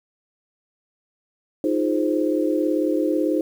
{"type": "chord", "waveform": "sine", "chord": "F minor seventh", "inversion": "third", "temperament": "equal", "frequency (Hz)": [311.1, 349.2, 415.3, 523.3], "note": ["Eb4", "F4", "Ab4", "C5"], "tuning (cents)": [0, 0, 0, 0], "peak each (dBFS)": [-21, -25, -27, -25], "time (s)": [1.64, 3.41], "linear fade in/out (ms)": 2, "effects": ["8-bit"]}